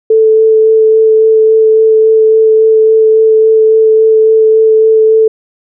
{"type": "tone with vibrato", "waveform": "sine", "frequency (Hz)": 440, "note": "A4", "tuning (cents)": 0, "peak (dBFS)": -3, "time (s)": [0.1, 5.28], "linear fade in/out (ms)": 5, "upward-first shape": "sine", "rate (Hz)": 3.6, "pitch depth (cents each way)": 9, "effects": []}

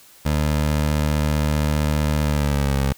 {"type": "tone with pitch glide", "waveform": "20% pulse", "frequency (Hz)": [75.3, 68.26], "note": ["D2", "C#2"], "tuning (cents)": [44, -26], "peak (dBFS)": -13, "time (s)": [0.25, 2.93], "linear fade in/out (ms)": 10, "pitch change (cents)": -170, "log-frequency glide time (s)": [2.23, 2.79], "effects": ["white hiss -49 dBFS RMS until 2.97 s"]}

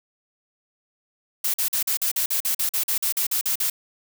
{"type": "noise bursts", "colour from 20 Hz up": "blue", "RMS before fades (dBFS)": -23, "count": 16, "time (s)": [1.44, 3.7], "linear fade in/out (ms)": 5, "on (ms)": 100, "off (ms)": 44, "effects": []}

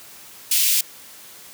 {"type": "high-pass noise", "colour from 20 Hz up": "white", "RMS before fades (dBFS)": -18, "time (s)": [0.51, 0.81], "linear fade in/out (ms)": 5, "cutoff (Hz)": 2500, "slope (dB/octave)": 24, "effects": ["white hiss -43 dBFS RMS until 1.53 s", "high-pass 80 Hz 12 dB/octave"]}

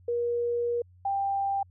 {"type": "tone pair in turn", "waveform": "sine", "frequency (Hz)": [476.3, 790.5], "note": ["A#4", "G5"], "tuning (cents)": [37, 14], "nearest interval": "major sixth", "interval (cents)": 877, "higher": "second", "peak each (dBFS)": -25, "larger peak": "neither", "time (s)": [[0.08, 0.82], [1.05, 1.63]], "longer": "first", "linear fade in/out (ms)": 5, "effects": ["added 90 Hz sine -53 dBFS peak until 1.7 s"]}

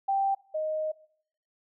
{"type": "tone pair in turn", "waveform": "sine", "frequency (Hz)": [784, 622.3], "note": ["G5", "D#5"], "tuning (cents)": [0, 0], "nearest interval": "major third", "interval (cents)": 400, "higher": "first", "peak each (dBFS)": [-23, -27], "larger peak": "first", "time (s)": [[0.08, 0.35], [0.54, 0.92]], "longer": "second", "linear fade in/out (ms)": 10, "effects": ["noise-tail reverb RT60 0.6 s tail -20 dB re dry"]}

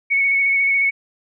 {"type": "tone with vibrato", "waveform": "sine", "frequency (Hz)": 2217, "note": "C#7", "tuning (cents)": 0, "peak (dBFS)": -14, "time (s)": [0.1, 0.91], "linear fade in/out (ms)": 20, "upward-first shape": "square", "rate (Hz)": 14, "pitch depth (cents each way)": 14, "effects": []}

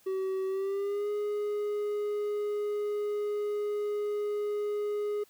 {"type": "tone with pitch glide", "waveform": "triangle", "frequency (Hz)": [381, 415.5], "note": ["G4", "G#4"], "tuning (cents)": [-49, 1], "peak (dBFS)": -27, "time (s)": [0.06, 5.24], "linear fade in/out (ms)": 10, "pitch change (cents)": 150, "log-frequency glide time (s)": [0.47, 1.1], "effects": ["white hiss -63 dBFS RMS until 5.29 s"]}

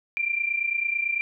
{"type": "tone pair together", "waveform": "sine", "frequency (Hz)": [2349, 2378], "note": ["D7", "D7"], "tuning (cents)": [0, 21], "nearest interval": "unison", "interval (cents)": 21, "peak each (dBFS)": [-28, -25], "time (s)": [0.17, 1.21], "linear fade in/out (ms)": 0, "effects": []}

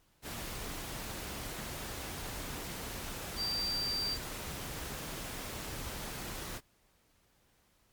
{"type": "tone in noise", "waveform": "sine", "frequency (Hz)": 4690, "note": "D8", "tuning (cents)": -3, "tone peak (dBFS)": -32, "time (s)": [3.36, 4.18], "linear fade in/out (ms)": 50, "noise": "pink", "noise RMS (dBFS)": -41, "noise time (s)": [0.22, 6.61], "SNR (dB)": 6, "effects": ["pink hiss -70 dBFS RMS until 7.92 s", "MP3 96 kbps"]}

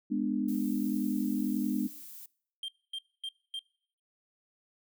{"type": "chord", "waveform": "sine", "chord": "G# diminished", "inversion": "none", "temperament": "just", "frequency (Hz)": [207.7, 249.2, 299], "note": ["G#3", "B3", "D4"], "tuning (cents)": [0, 16, 31], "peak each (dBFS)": -32, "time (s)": [0.1, 1.88], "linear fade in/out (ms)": 20}
{"type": "noise", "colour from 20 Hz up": "violet", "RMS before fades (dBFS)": -47, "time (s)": [0.48, 2.26], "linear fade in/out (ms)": 5}
{"type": "tone bursts", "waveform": "triangle", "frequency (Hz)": 3177, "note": "G7", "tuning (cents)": 23, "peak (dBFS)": -33, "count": 4, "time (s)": [2.63, 3.592], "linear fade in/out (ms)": 2, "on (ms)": 53, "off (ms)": 250}
{"effects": ["noise-tail reverb RT60 0.6 s tail -24 dB re dry"]}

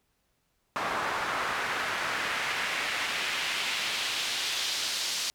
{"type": "noise with band-pass filter sweep", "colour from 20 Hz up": "pink", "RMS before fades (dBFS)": -31, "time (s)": [0.76, 5.3], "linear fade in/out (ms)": 0, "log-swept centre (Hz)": [1100, 4800], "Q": 1.3, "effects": ["pink hiss -74 dBFS RMS until 5.34 s"]}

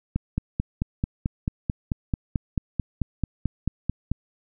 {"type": "click train", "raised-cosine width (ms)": 5, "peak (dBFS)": -11, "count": 19, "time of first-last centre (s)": [0.16, 4.116], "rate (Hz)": 4.55, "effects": []}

